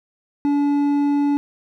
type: tone with hard clipping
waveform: triangle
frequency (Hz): 286.9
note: D4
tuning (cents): -40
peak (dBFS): -17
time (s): 0.45-1.37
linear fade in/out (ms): 0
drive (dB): 9
effects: none